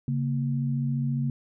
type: tone pair together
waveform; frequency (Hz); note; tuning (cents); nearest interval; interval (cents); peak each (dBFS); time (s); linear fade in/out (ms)
sine; 138.6 / 233.1; C#3 / A#3; 0 / 0; major sixth; 900; -25 / -30; 0.08-1.3; 2
effects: none